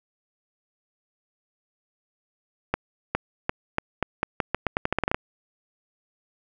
accelerating click train, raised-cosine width 0.5 ms, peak -7 dBFS, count 17, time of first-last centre 2.74-5.145 s, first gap 410 ms, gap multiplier 0.84, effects none

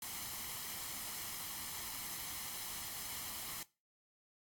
white noise with comb filter, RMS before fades -44 dBFS, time 0.02-3.63 s, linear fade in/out 2 ms, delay 0.97 ms, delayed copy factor +0.5, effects noise-tail reverb RT60 0.3 s tail -21 dB re dry + AAC 64 kbps

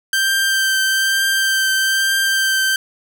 sawtooth tone with vibrato, 1568 Hz, G6, in tune, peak -11 dBFS, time 0.13-2.76 s, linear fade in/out 2 ms, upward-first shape triangle, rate 1.1 Hz, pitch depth 16 cents each way, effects none

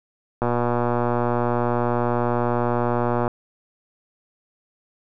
click train, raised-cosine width 1 ms, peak -8 dBFS, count 344, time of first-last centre 0.42-3.278 s, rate 120 Hz, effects none

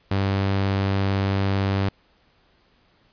sawtooth tone, 97.8 Hz, G2, 4 cents flat, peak -16 dBFS, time 0.11-1.89 s, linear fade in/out 5 ms, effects pink hiss -61 dBFS RMS until 3.12 s + resampled to 11025 Hz

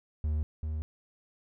triangle tone pair in turn, 76.4 / 77.6 Hz, D#2 / D#2, -31 / -4 cents, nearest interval unison, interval 27 cents, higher second, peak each -25 / -29 dBFS, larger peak first, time 0.24-0.43 / 0.63-0.82 s, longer neither, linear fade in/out 0 ms, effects none

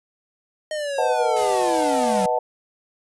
square linear sweep, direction down, 622.3 to 182.6 Hz, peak -25 dBFS, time 0.71-2.26 s, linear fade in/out 2 ms
sine chord, B dominant seventh, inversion none, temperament equal, 493.9 / 622.3 / 740 / 880 Hz, B4 / D#5 / F#5 / A5, 0 / 0 / 0 / 0 cents, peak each -24 dBFS, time 0.98-2.39 s, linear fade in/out 5 ms
white noise, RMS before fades -33 dBFS, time 1.36-2.26 s, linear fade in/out 5 ms
effects resampled to 24000 Hz

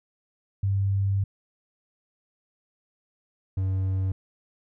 sine / triangle tone pair in turn, 98.4 / 94.95 Hz, G2 / F#2, +7 / +45 cents, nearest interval minor second, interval 62 cents, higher first, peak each -21 / -21 dBFS, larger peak neither, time 0.63-1.24 / 3.57-4.12 s, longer first, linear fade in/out 5 ms, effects none

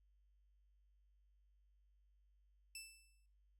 15% pulse tone with exponential decay, 2649 Hz, E7, 8 cents sharp, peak -40 dBFS, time 2.75-3.26 s, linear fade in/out 2 ms, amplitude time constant 110 ms, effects noise-tail reverb RT60 0.4 s tail -17 dB re dry + added 50 Hz sine -70 dBFS peak until 3.59 s

